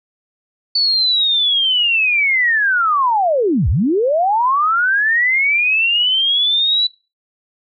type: linear two-way sweep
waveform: sine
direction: down then up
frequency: 4505 to 55 to 3975 Hz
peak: -12 dBFS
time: 0.75-6.87 s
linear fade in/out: 5 ms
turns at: 3.69 s
effects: noise-tail reverb RT60 0.3 s tail -22 dB re dry